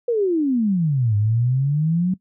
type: exponential two-way sweep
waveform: sine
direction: down then up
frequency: 492.7 to 101.8 to 188.3 Hz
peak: -16 dBFS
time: 0.08-2.14 s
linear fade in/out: 5 ms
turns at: 1.16 s
effects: noise-tail reverb RT60 0.1 s tail -19 dB re dry

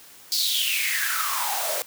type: noise with high-pass filter sweep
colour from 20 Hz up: white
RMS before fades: -25 dBFS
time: 0.32-1.82 s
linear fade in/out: 0 ms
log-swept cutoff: 4700 to 530 Hz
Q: 7.5
effects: white hiss -48 dBFS RMS until 1.86 s + high-pass 80 Hz 12 dB/octave

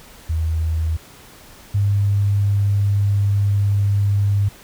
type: tone pair in turn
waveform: sine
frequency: 80.4 / 100.83 Hz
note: E2 / G2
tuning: -43 / +49 cents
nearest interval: major third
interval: 392 cents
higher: second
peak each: -17 / -14 dBFS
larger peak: second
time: 0.29-0.97 / 1.74-4.49 s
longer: second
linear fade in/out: 10 ms
effects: pink hiss -44 dBFS RMS until 4.63 s

